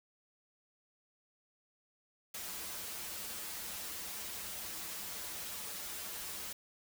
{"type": "noise with comb filter", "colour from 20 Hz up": "white", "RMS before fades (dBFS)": -43, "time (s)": [2.34, 6.53], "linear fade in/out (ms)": 5, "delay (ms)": 7.5, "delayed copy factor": -0.8, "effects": []}